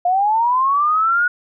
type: linear sweep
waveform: sine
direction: up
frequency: 698.5 to 1464 Hz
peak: -13 dBFS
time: 0.05-1.28 s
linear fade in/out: 5 ms
effects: none